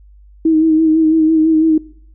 sine tone with vibrato, 317.8 Hz, D#4, 37 cents sharp, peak -8 dBFS, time 0.45-1.78 s, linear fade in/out 5 ms, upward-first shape sine, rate 6 Hz, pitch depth 35 cents each way, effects noise-tail reverb RT60 0.6 s tail -21 dB re dry + added 50 Hz sine -40 dBFS peak until 2.14 s

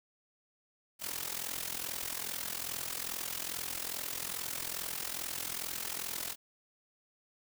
white noise with amplitude modulation, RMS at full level -35 dBFS, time 0.99-6.36 s, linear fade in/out 50 ms, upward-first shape sine, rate 42.4 Hz, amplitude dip 80%, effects none

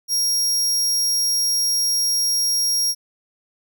sawtooth tone, 5600 Hz, F8, 4 cents sharp, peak -15 dBFS, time 0.08-2.95 s, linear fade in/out 50 ms, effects none

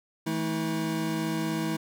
square tone cluster, 162.3 / 217.9 / 321 Hz, E3 / A3 / E4, -27 / -17 / -46 cents, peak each -33 / -34 / -31 dBFS, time 0.26-1.77 s, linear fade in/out 10 ms, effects none

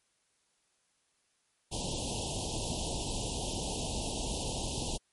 pink band-stop noise, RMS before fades -35 dBFS, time 1.71-4.98 s, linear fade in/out 20 ms, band 950 to 2700 Hz, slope 96 dB/octave, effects white hiss -74 dBFS RMS until 5.12 s + MP3 48 kbps

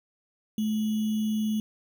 sine tone with sample-and-hold, 215.4 Hz, A3, 37 cents flat, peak -24 dBFS, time 0.58-1.6 s, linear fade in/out 2 ms, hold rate 3150 Hz, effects none

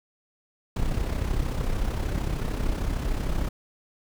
brown noise with amplitude modulation, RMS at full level -24 dBFS, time 0.76-3.49 s, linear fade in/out 5 ms, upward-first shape sine, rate 33.2 Hz, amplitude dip 55%, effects none

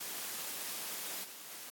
white noise with level steps, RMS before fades -41 / -49 / -47 dBFS, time 0-1.7 s, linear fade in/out 10 ms, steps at 1.23 / 1.5 s, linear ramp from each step 20 ms, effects high-pass 200 Hz 12 dB/octave + AAC 64 kbps

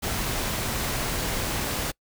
pink noise, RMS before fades -28 dBFS, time 0.02-1.92 s, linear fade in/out 20 ms, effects noise-tail reverb RT60 0.1 s tail -25 dB re dry

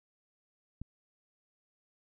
click, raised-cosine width 5 ms, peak -28 dBFS, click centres 0.816 s, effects none

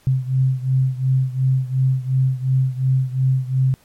sine beating tone pair, 130.2 / 133 Hz, C3 / C3, -8 / +29 cents, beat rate 2.8 Hz, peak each -17 / -20 dBFS, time 0.07-3.74 s, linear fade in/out 0 ms, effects pink hiss -55 dBFS RMS until 3.84 s + MP3 64 kbps

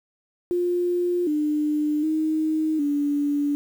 sine tone with pitch steps, 353.4 / 300.2 / 313.2 / 288.7 Hz, F4 / D4 / D#4 / D4, +21 / +38 / +11 / -30 cents, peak -20 dBFS, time 0.51-3.55 s, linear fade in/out 0 ms, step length 760 ms, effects 8-bit

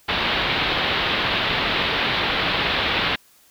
white low-pass noise, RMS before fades -22 dBFS, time 0.08-3.16 s, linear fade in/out 10 ms, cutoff 3900 Hz, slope 48 dB/octave, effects white hiss -55 dBFS RMS until 3.5 s

